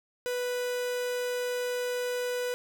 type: tone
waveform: 45% pulse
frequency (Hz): 493.9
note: B4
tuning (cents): 0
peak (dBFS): -29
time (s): 0.26-2.54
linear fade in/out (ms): 0
effects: none